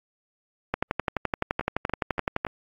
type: two click trains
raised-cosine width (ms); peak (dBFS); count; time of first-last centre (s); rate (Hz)
0.5; -16 / -9; 4 / 21; 1.61-2.467 / 0.74-2.449; 3.5 / 11.7
effects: AAC 64 kbps